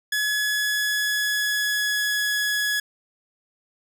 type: tone with pitch glide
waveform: sawtooth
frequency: 1697 to 1685.3 Hz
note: G#6 to G#6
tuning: +37 to +25 cents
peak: -18 dBFS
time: 0.12-2.8 s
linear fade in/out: 5 ms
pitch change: -12 cents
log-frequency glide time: 0.32-2.25 s
effects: none